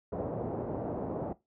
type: low-pass noise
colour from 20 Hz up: white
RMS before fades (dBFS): -35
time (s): 0.12-1.33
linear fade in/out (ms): 5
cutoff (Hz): 660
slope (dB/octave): 24
effects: noise-tail reverb RT60 0.2 s tail -18 dB re dry + high-pass 80 Hz 12 dB/octave